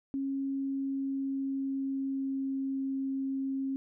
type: tone with pitch glide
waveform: sine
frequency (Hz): 272.7 to 269.3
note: C#4 to C#4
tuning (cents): -28 to -50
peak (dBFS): -30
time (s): 0.14-3.76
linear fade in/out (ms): 0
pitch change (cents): -22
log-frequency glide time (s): 0.41-2.92
effects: none